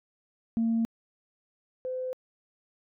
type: tone pair in turn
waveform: sine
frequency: 228 / 511.8 Hz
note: A#3 / C5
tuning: -38 / -38 cents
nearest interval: octave + major second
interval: 1400 cents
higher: second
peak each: -22 / -30 dBFS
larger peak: first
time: 0.57-0.85 / 1.85-2.13 s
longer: neither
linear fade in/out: 0 ms
effects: tanh soft clip ceiling -20 dBFS